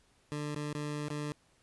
20% pulse tone with dropouts, 148.3 Hz, D3, 17 cents sharp, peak -30 dBFS, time 0.32-1.32 s, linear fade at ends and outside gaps 0 ms, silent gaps 0.548-0.561 / 0.73-0.75 / 1.083-1.103 s, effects pink hiss -68 dBFS RMS until 1.62 s + resampled to 24000 Hz

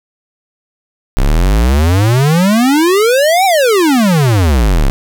square exponential two-way sweep, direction up then down, 30.87 to 794 to 30.87 Hz, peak -8 dBFS, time 1.17-4.9 s, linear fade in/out 0 ms, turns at 3.45 s, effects none

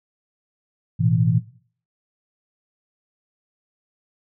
sine chord, A suspended second, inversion none, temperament equal, 110 / 123.47 / 164.81 Hz, A2 / B2 / E3, 0 / 0 / 0 cents, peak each -20 dBFS, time 0.99-1.4 s, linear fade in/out 20 ms, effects noise-tail reverb RT60 0.5 s tail -17 dB re dry

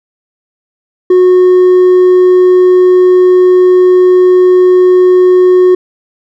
sine tone with hard clipping, 365.4 Hz, F#4, 22 cents flat, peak -3 dBFS, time 1.1-5.75 s, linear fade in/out 5 ms, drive 2 dB, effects none

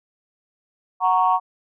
sine chord, F# major, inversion none, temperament equal, 740 / 932.3 / 1108.7 Hz, F#5 / A#5 / C#6, 0 / 0 / 0 cents, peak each -19 dBFS, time 1-1.4 s, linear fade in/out 50 ms, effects tanh soft clip ceiling -6 dBFS

